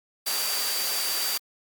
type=tone in noise; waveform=sine; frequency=4672 Hz; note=D8; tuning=10 cents flat; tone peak=-30 dBFS; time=0.26-1.38 s; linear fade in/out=10 ms; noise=white; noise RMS=-28 dBFS; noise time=0.26-1.38 s; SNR=-5 dB; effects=high-pass 400 Hz 12 dB/octave + Opus 48 kbps